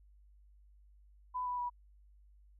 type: tone with pitch steps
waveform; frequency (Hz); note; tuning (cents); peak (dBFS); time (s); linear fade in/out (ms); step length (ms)
sine; 1000 / 987.4 / 974.9; B5 / B5 / B5; +21 / -1 / -23; -34; 1.34-1.7; 20; 120
effects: added 50 Hz sine -59 dBFS peak until 2.59 s